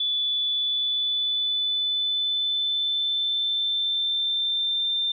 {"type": "tone with pitch glide", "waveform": "sine", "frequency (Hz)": [3463, 3583], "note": ["A7", "A7"], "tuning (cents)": [-28, 31], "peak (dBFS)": -22, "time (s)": [0, 5.12], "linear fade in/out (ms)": 5, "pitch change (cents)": 59, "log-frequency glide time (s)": [0.49, 4.95], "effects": []}